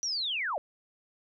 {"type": "linear sweep", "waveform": "sine", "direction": "down", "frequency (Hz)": [5920, 520], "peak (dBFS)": -29, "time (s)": [0.03, 0.58], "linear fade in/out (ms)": 0, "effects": []}